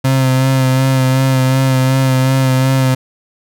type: tone with vibrato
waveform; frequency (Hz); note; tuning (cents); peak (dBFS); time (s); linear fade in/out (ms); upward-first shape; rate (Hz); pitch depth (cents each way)
35% pulse; 131.5; C3; +9; -8; 0.04-2.95; 10; sine; 2.7; 25
effects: none